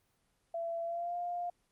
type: tone with pitch glide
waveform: sine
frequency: 672 to 702.6 Hz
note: E5 to F5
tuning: +33 to +10 cents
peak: -34 dBFS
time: 0.54-1.5 s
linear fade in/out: 5 ms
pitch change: +77 cents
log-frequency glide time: 0.83-1.16 s
effects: pink hiss -75 dBFS RMS until 1.71 s + Opus 24 kbps